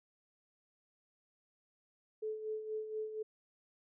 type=tone with tremolo; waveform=sine; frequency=433.3 Hz; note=A4; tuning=27 cents flat; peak=-35 dBFS; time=2.22-3.23 s; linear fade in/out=10 ms; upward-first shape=sine; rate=4.2 Hz; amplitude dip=60%; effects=none